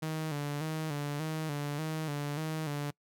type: tone with vibrato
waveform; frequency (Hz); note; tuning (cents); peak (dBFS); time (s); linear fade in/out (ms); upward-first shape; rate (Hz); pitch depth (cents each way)
sawtooth; 151.2; D#3; -49; -29; 0.02-2.91; 10; square; 1.7; 71
effects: noise-tail reverb RT60 0.1 s tail -24 dB re dry

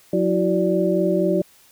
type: tone cluster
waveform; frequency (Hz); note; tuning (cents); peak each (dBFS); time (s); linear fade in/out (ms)
sine; 181.6 / 331.3 / 375.3 / 584; F#3 / E4 / F#4 / D5; -32 / +9 / +25 / -10; -22; 0.13-1.42; 5
effects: white hiss -53 dBFS RMS until 1.71 s

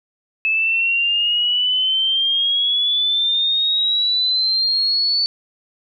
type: exponential sweep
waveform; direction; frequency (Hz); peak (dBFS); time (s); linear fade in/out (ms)
sine; up; 2603 to 4500; -15; 0.45-5.26; 0
effects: none

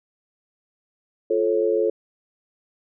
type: chord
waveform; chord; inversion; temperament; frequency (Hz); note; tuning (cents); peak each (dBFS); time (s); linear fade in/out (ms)
sine; F augmented; none; just; 349.2 / 436.5 / 545.7; F4 / A4 / C#5; 0 / -14 / -27; -24 / -20 / -24; 1.3-1.9; 5
effects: none

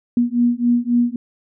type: beating tone pair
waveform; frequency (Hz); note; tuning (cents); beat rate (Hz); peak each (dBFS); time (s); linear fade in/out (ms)
sine; 238.5 / 242.2; A#3 / B3; +40 / -34; 3.7; -17; 0.17-1.16; 2
effects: none

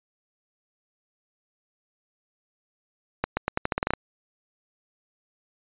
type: accelerating click train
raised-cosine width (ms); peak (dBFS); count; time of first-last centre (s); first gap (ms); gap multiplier
0.5; -8; 11; 3.24-3.936; 130; 0.85
effects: resampled to 8000 Hz

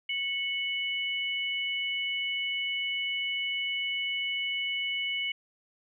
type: tone pair together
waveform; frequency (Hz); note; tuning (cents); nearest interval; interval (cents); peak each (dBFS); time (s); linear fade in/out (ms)
sine; 2207 / 2960; C#7 / F#7; -8 / 0; perfect fourth; 508; -31 / -32; 0.09-5.32; 5
effects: none

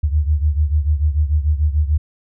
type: beating tone pair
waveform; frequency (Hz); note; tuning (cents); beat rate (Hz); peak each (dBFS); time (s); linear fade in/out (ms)
sine; 73.5 / 80.3; D2 / E2; +2 / -45; 6.8; -15 / -19; 0.03-1.98; 10
effects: none

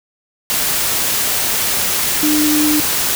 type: tone in noise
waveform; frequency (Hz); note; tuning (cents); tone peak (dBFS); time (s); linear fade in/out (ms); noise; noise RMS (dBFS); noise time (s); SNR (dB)
sine; 301.7; D4; +47; -13; 2.23-2.8; 0; white; -17; 0.5-3.15; +1
effects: none

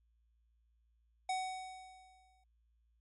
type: tone with exponential decay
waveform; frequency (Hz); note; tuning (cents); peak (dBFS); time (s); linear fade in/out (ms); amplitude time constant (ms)
square; 750; F#5; +23; -33; 1.29-2.44; 5; 250
effects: added 57 Hz sine -70 dBFS peak until 3 s + MP3 48 kbps

